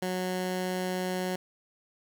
15% pulse tone, 183.7 Hz, F#3, 12 cents flat, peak -23 dBFS, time 0.02-1.36 s, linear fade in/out 5 ms, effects none

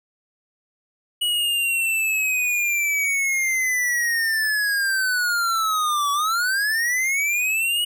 square linear two-way sweep, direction down then up, 2929 to 1132 to 2929 Hz, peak -20 dBFS, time 1.21-7.85 s, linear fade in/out 10 ms, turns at 6.12 s, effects none

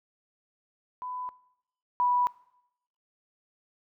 sine tone pair in turn, 1000 / 982.8 Hz, B5 / B5, +21 / -9 cents, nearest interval unison, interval 30 cents, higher first, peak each -34 / -22 dBFS, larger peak second, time 1.02-1.29 / 2-2.27 s, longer neither, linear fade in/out 0 ms, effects noise-tail reverb RT60 0.8 s tail -20 dB re dry

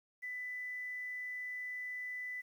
sine tone, 1994 Hz, B6, 16 cents sharp, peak -39 dBFS, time 0.22-2.42 s, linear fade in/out 20 ms, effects 11-bit

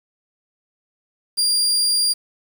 30% pulse tone, 4785 Hz, D8, 32 cents sharp, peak -13 dBFS, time 1.37-2.14 s, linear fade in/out 20 ms, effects 7-bit

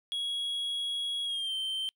triangle tone with pitch glide, 3324 to 3119 Hz, G#7 to G7, +1 to -9 cents, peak -29 dBFS, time 0.12-1.89 s, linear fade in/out 0 ms, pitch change -110 cents, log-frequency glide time 1.24-1.54 s, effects noise-tail reverb RT60 0.1 s tail -26 dB re dry

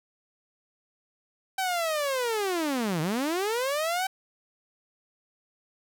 sawtooth linear two-way sweep, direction down then up, 774 to 148.8 to 774 Hz, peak -22 dBFS, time 1.58-4.07 s, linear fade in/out 5 ms, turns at 3.01 s, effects none

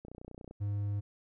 click train, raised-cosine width 2 ms, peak -33 dBFS, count 15, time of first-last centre 0.05-0.511 s, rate 30.4 Hz
triangle tone, 102 Hz, G#2, 31 cents flat, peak -29 dBFS, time 0.6-1.01 s, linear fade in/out 20 ms
effects none

